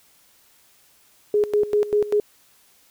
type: tone with tremolo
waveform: sine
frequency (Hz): 416.6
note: G#4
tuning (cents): +5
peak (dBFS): -15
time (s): 1.34-2.2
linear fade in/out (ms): 2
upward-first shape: square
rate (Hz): 5.1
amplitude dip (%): 80
effects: white hiss -57 dBFS RMS until 2.9 s